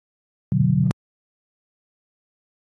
sine chord, B minor, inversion none, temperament equal, 123.47 / 146.83 / 185 Hz, B2 / D3 / F#3, 0 / 0 / 0 cents, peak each -20 dBFS, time 0.52-0.91 s, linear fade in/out 0 ms, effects high-pass 80 Hz 12 dB/octave + AAC 32 kbps

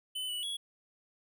square tone with pitch steps, 3022 / 2954 / 3351 Hz, F#7 / F#7 / G#7, +36 / -3 / +15 cents, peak -35 dBFS, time 0.15-0.57 s, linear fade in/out 10 ms, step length 140 ms, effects none

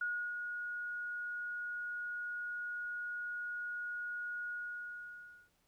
sine tone with ADSR envelope, 1446 Hz, F#6, 40 cents flat, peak -33 dBFS, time 0.01-5.5 s, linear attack 4 ms, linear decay 320 ms, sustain -5 dB, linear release 1000 ms, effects pink hiss -75 dBFS RMS until 5.67 s

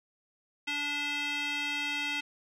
square tone with band-pass filter, 290 Hz, D4, 22 cents flat, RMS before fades -33 dBFS, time 0.67-2.21 s, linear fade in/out 10 ms, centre 2700 Hz, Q 3.1, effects none

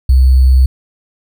sine tone with sample-and-hold, 64.9 Hz, C2, 13 cents flat, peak -4 dBFS, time 0.09-0.66 s, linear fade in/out 5 ms, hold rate 4410 Hz, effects none

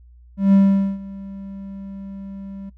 triangle tone with ADSR envelope, 196 Hz, G3, in tune, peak -7 dBFS, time 0.37-2.7 s, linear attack 160 ms, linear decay 450 ms, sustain -22 dB, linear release 13 ms, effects noise-tail reverb RT60 0.1 s tail -19 dB re dry + added 60 Hz sine -44 dBFS peak until 2.77 s

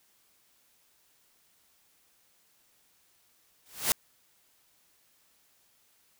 white noise with exponential growth, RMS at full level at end -22 dBFS, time 3.66-3.92 s, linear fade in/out 0 ms, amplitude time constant 55 ms, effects white hiss -67 dBFS RMS until 6.19 s

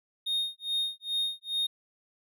triangle tone with tremolo, 3701 Hz, A#7, 13 cents flat, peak -24 dBFS, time 0.26-1.67 s, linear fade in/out 10 ms, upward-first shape sine, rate 2.4 Hz, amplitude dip 100%, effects none

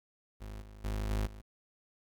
35% pulse tone with level steps, 52 Hz, G#1, 3 cents sharp, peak -40 / -48 / -31 / -28 / -45 dBFS, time 0.4-1.42 s, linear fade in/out 20 ms, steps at 0.61 / 0.84 / 1.1 / 1.26 s, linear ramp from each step 10 ms, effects 11-bit

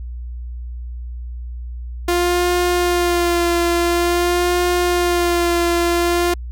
sawtooth tone with vibrato, 349.2 Hz, F4, in tune, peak -11 dBFS, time 2.08-6.34 s, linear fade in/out 5 ms, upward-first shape sine, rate 0.48 Hz, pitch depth 27 cents each way, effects added 60 Hz sine -26 dBFS peak until 6.51 s

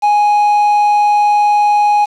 triangle tone with quantisation, 830.6 Hz, G#5, in tune, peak -6 dBFS, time 0.02-2.06 s, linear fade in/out 20 ms, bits 5, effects low-pass 7000 Hz 12 dB/octave

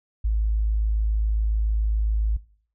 sine tone, 53.6 Hz, A1, 45 cents flat, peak -19 dBFS, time 0.24-2.37 s, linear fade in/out 10 ms, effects noise-tail reverb RT60 0.5 s tail -20 dB re dry

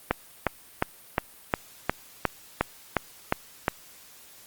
click train, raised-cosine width 0.5 ms, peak -6 dBFS, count 11, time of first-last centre 0.11-3.681 s, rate 2.8 Hz, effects white hiss -51 dBFS RMS until 4.46 s + Opus 32 kbps

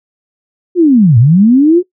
sine linear two-way sweep, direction down then up, 370 to 107.8 to 370 Hz, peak -3 dBFS, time 0.75-1.83 s, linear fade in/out 50 ms, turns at 1.18 s, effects noise-tail reverb RT60 0.1 s tail -18 dB re dry

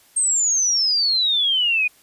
sine exponential sweep, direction down, 8560 to 2438 Hz, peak -16 dBFS, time 0.16-1.88 s, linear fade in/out 10 ms, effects white hiss -54 dBFS RMS until 2.02 s + resampled to 32000 Hz

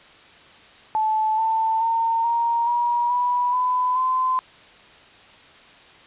sine tone with pitch steps, 870 / 890.8 / 912.2 / 934.1 / 956.4 / 979.4 / 1002.8 / 1026.9 Hz, A5 / A5 / A#5 / A#5 / A#5 / B5 / B5 / C6, -20 / +21 / -38 / +3 / +44 / -15 / +26 / -33 cents, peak -18 dBFS, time 0.95-4.39 s, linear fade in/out 0 ms, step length 430 ms, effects white hiss -48 dBFS RMS until 6.06 s + resampled to 8000 Hz

